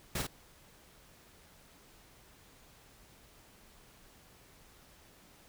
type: noise with echo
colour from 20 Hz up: pink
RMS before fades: -35 dBFS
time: 0.15-0.22 s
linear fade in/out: 5 ms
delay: 49 ms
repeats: 1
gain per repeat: -4 dB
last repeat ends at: 0.269 s
effects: pink hiss -60 dBFS RMS until 5.48 s